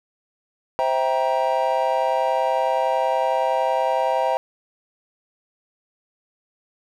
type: chord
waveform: triangle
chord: C dominant seventh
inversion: none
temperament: just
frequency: 523.3 / 654.1 / 784.9 / 941.9 Hz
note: C5 / E5 / G5 / Bb5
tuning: 0 / -14 / +2 / +18 cents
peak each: -22 dBFS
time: 0.79-4.37 s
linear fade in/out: 0 ms
effects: none